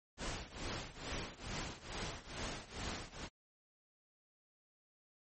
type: noise with tremolo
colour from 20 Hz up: pink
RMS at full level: -40 dBFS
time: 0.17-3.29 s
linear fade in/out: 50 ms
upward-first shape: triangle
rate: 2.3 Hz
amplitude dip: 90%
effects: MP3 32 kbps